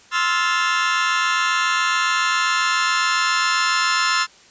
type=chord; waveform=sawtooth; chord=F major seventh; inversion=second; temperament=just; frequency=1047.7 / 1309.6 / 1396.9 / 1746.1 Hz; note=C6 / E6 / F6 / A6; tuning=+2 / -12 / 0 / -14 cents; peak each=-19 dBFS; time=0.11-4.27 s; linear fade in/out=50 ms; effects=white hiss -49 dBFS RMS until 4.5 s + resampled to 16000 Hz